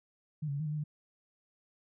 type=tone with pitch steps; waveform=sine; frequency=153 / 140.5 / 142.2 / 156.8 / 149.6 / 152.2 / 149.2 Hz; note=D#3 / C#3 / C#3 / D#3 / D3 / D#3 / D3; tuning=-29 / +24 / +45 / +14 / +32 / -38 / +28 cents; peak=-32 dBFS; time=0.42-0.84 s; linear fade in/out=10 ms; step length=60 ms; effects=none